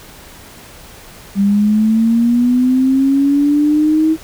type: linear sweep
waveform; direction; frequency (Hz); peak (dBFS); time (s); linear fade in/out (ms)
sine; up; 196 to 320; -9; 1.35-4.17; 50
effects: pink hiss -38 dBFS RMS until 4.23 s